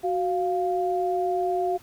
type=tone pair together; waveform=sine; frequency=370 / 698.5 Hz; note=F#4 / F5; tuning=0 / 0 cents; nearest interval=major seventh; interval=1100 cents; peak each=-25 dBFS; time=0.03-1.78 s; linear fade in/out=20 ms; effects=pink hiss -53 dBFS RMS until 1.82 s